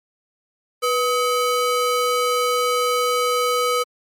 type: ring-modulated tone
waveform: square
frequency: 880 Hz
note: A5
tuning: in tune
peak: -15 dBFS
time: 0.82-3.84 s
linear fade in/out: 20 ms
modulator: 389 Hz
effects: MP3 64 kbps